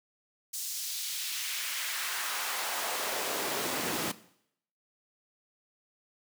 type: noise with high-pass filter sweep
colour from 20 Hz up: pink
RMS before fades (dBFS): -34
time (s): 0.53-4.12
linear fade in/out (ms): 10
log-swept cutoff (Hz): 6300 to 200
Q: 1.1
effects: noise-tail reverb RT60 0.7 s tail -17 dB re dry

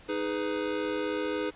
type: chord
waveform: square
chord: G# minor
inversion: second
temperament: just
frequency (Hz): 311.5 / 415.3 / 498.4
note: D#4 / G#4 / B4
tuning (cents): +2 / 0 / +16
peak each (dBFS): -34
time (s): 0.08-1.51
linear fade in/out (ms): 20
effects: pink hiss -53 dBFS RMS until 1.55 s + resampled to 8000 Hz

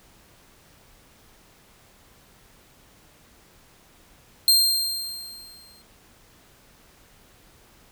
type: tone with exponential decay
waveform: sawtooth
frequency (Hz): 4186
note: C8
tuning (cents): 0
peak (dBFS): -10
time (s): 4.48-5.82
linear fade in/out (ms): 1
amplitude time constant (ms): 290
effects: pink hiss -55 dBFS RMS until 7.91 s

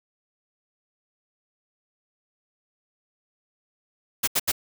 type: noise bursts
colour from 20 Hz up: white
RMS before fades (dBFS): -22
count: 3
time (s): 4.23-4.519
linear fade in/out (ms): 10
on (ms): 45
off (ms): 77
effects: none

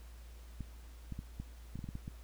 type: clicks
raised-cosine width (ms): 5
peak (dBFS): -29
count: 10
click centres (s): 0.607 / 1.123 / 1.191 / 1.4 / 1.756 / 1.791 / 1.842 / 1.889 / 1.954 / 2.079
effects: added 58 Hz sine -49 dBFS peak until 2.23 s + pink hiss -62 dBFS RMS until 2.23 s

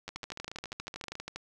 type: two click trains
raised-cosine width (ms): 0.2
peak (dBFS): -21 / -23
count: 17 / 16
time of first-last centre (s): 0.08-1.36 / 0.09-1.154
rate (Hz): 12.5 / 14.1
effects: none

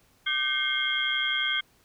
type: tone cluster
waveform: sine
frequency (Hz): 1194 / 1543 / 2132 / 3206 / 3337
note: D6 / G6 / C7 / G7 / G#7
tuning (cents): +28 / -28 / +32 / +38 / +8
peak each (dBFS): -38 / -30 / -29 / -29 / -33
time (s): 0.26-1.61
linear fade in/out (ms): 10
effects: pink hiss -63 dBFS RMS until 1.84 s

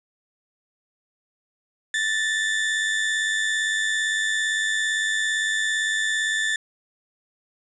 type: tone pair together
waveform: 35% pulse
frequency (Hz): 1760 / 1857.7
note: A6 / A#6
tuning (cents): 0 / -6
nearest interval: minor second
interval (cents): 94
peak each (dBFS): -20 / -30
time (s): 1.94-6.56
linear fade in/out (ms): 2
effects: resampled to 22050 Hz + 10-bit

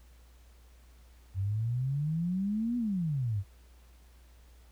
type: exponential two-way sweep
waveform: sine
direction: up then down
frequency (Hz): 92.5 to 246.9 to 92.5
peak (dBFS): -28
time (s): 1.34-3.44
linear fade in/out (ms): 50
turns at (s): 2.77
effects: added 60 Hz sine -54 dBFS peak until 4.71 s + pink hiss -65 dBFS RMS until 4.71 s

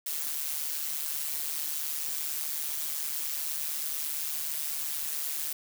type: noise with amplitude modulation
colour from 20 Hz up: blue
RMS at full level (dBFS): -30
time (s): 0.06-5.53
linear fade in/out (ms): 5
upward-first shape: sine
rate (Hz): 149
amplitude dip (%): 70
effects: none

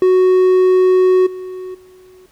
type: tone with level steps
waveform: triangle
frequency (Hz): 370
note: F#4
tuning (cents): 0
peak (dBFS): -6 / -23 / -39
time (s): 0.02-2.26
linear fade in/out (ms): 2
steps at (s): 1.26 / 1.74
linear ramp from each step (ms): 10
effects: pink hiss -54 dBFS RMS until 2.31 s

